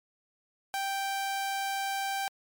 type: tone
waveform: sawtooth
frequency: 784 Hz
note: G5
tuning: in tune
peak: -26 dBFS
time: 0.74-2.28 s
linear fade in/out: 0 ms
effects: MP3 96 kbps